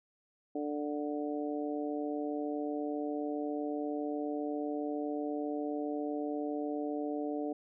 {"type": "harmonic tone", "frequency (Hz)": 147.6, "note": "D3", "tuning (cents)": 9, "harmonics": [2, 3, 4, 5], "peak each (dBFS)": [-35, -39, -41, -43], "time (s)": [0.55, 7.53], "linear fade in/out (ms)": 5, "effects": []}